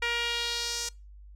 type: tone with band-pass filter sweep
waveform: sawtooth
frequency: 472.4 Hz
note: A#4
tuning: 23 cents sharp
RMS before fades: -31 dBFS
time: 0.02-0.89 s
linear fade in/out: 5 ms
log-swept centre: 2200 to 6500 Hz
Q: 2
effects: noise-tail reverb RT60 0.3 s tail -26 dB re dry + added 50 Hz sine -46 dBFS peak until 1.35 s